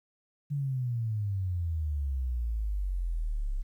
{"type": "exponential sweep", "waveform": "sine", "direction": "down", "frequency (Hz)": [146.83, 32.7], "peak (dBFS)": -28, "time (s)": [0.5, 3.63], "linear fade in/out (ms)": 20, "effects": ["11-bit"]}